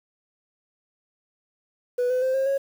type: tone with pitch steps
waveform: sine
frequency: 492.6 / 506.2 / 520.1 / 534.4 / 549.1 Hz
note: B4 / B4 / C5 / C5 / C#5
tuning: -5 / +43 / -10 / +36 / -17 cents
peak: -18 dBFS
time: 1.98-2.58 s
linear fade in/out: 10 ms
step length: 120 ms
effects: tanh soft clip ceiling -19 dBFS + 8-bit